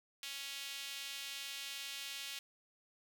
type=tone with high-pass filter; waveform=sawtooth; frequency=277.2 Hz; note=C#4; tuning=in tune; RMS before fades=-45 dBFS; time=0.23-2.39 s; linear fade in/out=2 ms; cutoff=3000 Hz; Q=1.7; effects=none